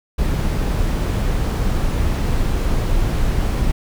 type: noise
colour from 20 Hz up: brown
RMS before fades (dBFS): -18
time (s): 0.18-3.72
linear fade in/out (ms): 10
effects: none

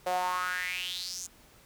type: tone with high-pass filter sweep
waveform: sawtooth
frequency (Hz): 181.2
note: F#3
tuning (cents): -36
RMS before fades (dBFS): -33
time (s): 0.06-1.27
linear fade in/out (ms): 10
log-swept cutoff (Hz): 600 to 7000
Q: 5.9
effects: pink hiss -58 dBFS RMS until 1.65 s

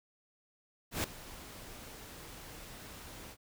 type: noise with ADSR envelope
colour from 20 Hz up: pink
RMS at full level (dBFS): -32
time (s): 0.91-3.37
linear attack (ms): 130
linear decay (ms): 4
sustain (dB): -17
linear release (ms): 60
effects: none

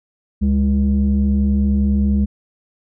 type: tone pair together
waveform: sine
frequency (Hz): 71.3 / 204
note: C#2 / G#3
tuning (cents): +49 / -31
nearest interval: octave + tritone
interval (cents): 1820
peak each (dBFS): -14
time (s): 0.41-2.26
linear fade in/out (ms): 20
effects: tanh soft clip ceiling -9 dBFS

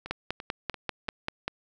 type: two click trains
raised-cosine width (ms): 0.3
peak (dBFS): -13 / -23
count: 8 / 4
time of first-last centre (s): 0.11-1.48 / 0.06-1.084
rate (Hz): 5.11 / 2.93
effects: none

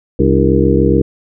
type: harmonic tone with a mistuned harmonic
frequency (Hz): 66.9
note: C2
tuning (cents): +39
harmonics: 1 / 2 / 3 / 4 / 5 / 6 / 7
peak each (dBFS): -16 / -16 / -16 / -16 / -16 / -16 / -16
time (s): 0.19-1.02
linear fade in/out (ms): 5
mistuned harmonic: 4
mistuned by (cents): +150
effects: none

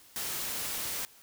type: noise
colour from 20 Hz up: white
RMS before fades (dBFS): -35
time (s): 0.16-1.05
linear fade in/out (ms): 0
effects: white hiss -57 dBFS RMS until 1.22 s

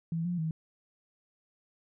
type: tone with pitch steps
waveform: sine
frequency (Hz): 165.1 / 176.2 / 159.8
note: E3 / F3 / D#3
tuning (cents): +3 / +16 / +47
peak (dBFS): -29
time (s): 0.12-0.51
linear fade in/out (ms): 2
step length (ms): 130
effects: none

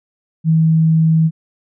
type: tone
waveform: sine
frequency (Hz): 160.7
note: E3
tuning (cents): -44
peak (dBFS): -9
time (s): 0.44-1.31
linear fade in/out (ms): 50
effects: none

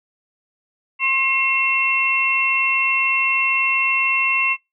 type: tone cluster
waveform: sine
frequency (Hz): 1068 / 2139 / 2706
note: C6 / C7 / E7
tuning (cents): +35 / +38 / +45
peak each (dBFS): -24 / -21 / -18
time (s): 0.99-4.57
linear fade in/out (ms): 50
effects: noise-tail reverb RT60 0.2 s tail -22 dB re dry

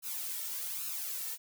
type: noise with flanger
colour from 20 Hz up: blue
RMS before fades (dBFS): -38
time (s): 0.02-1.38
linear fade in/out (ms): 50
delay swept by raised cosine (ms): 0.74 to 2.24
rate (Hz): 1.2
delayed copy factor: +0.65
effects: none

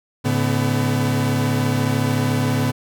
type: tone cluster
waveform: 40% pulse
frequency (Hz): 108.8 / 142.5 / 250.6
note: A2 / C#3 / B3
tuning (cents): -19 / +48 / +25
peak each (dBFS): -21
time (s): 0.24-2.72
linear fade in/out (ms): 20
effects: none

